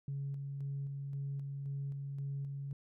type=tone with tremolo; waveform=sine; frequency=139.3 Hz; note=C#3; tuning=9 cents sharp; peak=-35 dBFS; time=0.08-2.73 s; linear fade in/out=2 ms; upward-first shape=square; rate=1.9 Hz; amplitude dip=30%; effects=tanh soft clip ceiling -32 dBFS